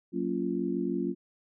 sine chord, Gb major seventh, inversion none, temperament just, 185 / 231.2 / 277.5 / 346.9 Hz, Gb3 / Bb3 / Db4 / F4, 0 / -14 / +2 / -12 cents, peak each -34 / -34 / -33 / -32 dBFS, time 0.12-1.15 s, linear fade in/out 50 ms, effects none

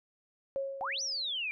sine tone with exponential decay, 546 Hz, C#5, 26 cents flat, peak -29 dBFS, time 0.56-1.39 s, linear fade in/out 0 ms, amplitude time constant 180 ms
sine exponential two-way sweep, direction up then down, 699 to 6030 to 2322 Hz, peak -32 dBFS, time 0.81-1.51 s, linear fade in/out 0 ms, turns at 1.02 s
effects none

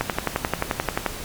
click train, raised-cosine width 0.5 ms, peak -5 dBFS, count 13, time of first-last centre 0.01-1.063 s, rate 11.4 Hz, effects pink hiss -34 dBFS RMS until 1.24 s + MP3 96 kbps

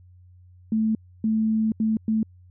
sine tone bursts at uneven times, 219.5 Hz, A3, 4 cents flat, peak -19 dBFS, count 4, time 0.72-0.95 / 1.24-1.72 / 1.8-1.97 / 2.08-2.23 s, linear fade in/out 2 ms, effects added 90 Hz sine -48 dBFS peak until 2.5 s

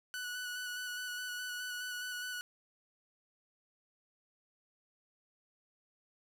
sawtooth tone with vibrato, 1480 Hz, F#6, in tune, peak -35 dBFS, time 0.14-2.41 s, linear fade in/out 0 ms, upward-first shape square, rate 4.8 Hz, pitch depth 15 cents each way, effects none

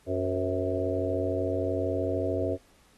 harmonic tone with a mistuned harmonic, 93 Hz, F#2, 9 cents sharp, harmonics 1 / 3 / 4 / 5 / 6 / 7, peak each -33 / -33 / -33 / -33 / -33 / -33 dBFS, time 0.06-2.58 s, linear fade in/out 50 ms, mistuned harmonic 6, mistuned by -64 cents, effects pink hiss -62 dBFS RMS until 2.97 s + AAC 32 kbps

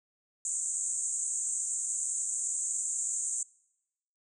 white band-pass noise, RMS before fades -33 dBFS, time 0.45-3.43 s, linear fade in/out 2 ms, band 6700 to 8500 Hz, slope 96 dB/octave, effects noise-tail reverb RT60 0.9 s tail -25 dB re dry

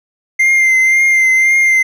triangle tone with vibrato, 2093 Hz, C7, in tune, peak -6 dBFS, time 0.39-1.83 s, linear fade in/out 10 ms, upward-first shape triangle, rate 1.9 Hz, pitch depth 31 cents each way, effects none

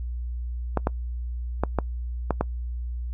clicks, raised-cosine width 1 ms, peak -8 dBFS, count 6, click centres 0.773 / 0.871 / 1.636 / 1.787 / 2.307 / 2.41 s, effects noise-tail reverb RT60 0.1 s tail -24 dB re dry + added 60 Hz sine -28 dBFS peak until 3.13 s

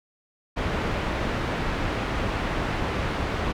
pink low-pass noise, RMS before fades -27 dBFS, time 0.56-3.53 s, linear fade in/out 20 ms, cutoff 2400 Hz, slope 12 dB/octave, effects none

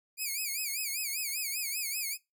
5% pulse tone with vibrato, 2349 Hz, D7, in tune, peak -23 dBFS, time 0.17-2.18 s, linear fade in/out 50 ms, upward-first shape sine, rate 5.1 Hz, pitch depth 150 cents each way, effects noise-tail reverb RT60 0.2 s tail -21 dB re dry

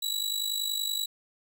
sawtooth tone with amplitude modulation, 3912 Hz, B7, 17 cents flat, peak -22 dBFS, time 0.02-1.06 s, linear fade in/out 10 ms, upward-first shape sine, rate 50.5 Hz, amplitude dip 75%, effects none

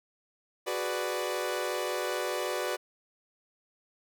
sawtooth chord, G# half-diminished seventh, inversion third, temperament equal, 370 / 415.3 / 493.9 / 587.3 Hz, F#4 / G#4 / B4 / D5, 0 / 0 / 0 / 0 cents, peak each -31 / -36 / -31 / -31 dBFS, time 0.66-2.77 s, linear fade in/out 20 ms, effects none

